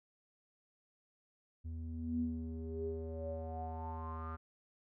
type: tone with low-pass filter sweep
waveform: square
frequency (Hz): 80.6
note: E2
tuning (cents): -38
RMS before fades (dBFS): -41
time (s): 1.64-4.37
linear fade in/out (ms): 20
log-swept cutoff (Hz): 160 to 1300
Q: 9.8
effects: none